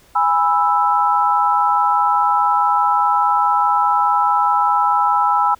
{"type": "chord", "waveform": "sine", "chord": "E major", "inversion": "first", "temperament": "just", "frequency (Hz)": [824.1, 988.9, 1318.5], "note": ["G#5", "B5", "E6"], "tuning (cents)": [-14, 2, 0], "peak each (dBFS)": -17, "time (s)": [0.15, 5.55], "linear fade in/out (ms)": 10, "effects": ["pink hiss -51 dBFS RMS until 5.59 s"]}